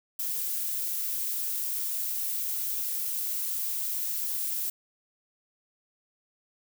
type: noise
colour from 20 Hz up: violet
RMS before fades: -31 dBFS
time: 0.19-4.7 s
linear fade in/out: 5 ms
effects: none